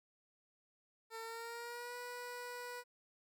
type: tone with pitch glide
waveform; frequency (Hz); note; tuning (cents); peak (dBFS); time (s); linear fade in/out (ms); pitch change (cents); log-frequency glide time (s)
15% pulse; 451.2 to 489.2; A4 to B4; +44 to -16; -38; 1.1-2.84; 50; +140; 1.2-1.96
effects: none